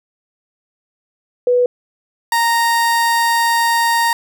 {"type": "tone pair in turn", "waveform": ["sine", "30% pulse"], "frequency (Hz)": [492.3, 929.3], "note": ["B4", "A#5"], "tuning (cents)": [-6, -6], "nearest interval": "major seventh", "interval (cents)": 1100, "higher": "second", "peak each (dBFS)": [-10, -10], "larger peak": "neither", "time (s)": [[1.47, 1.66], [2.32, 4.13]], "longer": "second", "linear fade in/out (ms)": 2, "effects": []}